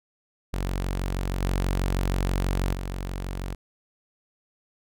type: tone with level steps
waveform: sawtooth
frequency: 46.23 Hz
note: F#1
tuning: 1 cent flat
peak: -22 / -19 / -26 dBFS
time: 0.53-3.55 s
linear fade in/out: 10 ms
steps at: 1.42 / 2.73 s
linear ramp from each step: 5 ms
effects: none